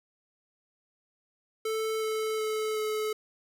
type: tone with pitch steps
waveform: square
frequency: 440 / 436.7 / 433.4 / 430.2 Hz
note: A4 / A4 / A4 / A4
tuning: 0 / -13 / -26 / -39 cents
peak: -29 dBFS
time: 1.65-3.13 s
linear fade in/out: 5 ms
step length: 370 ms
effects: none